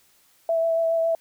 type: tone with vibrato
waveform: sine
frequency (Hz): 659.3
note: E5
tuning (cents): 0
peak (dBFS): -19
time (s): 0.49-1.15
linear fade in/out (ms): 2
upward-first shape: sine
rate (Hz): 7.2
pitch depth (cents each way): 14
effects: white hiss -60 dBFS RMS until 1.2 s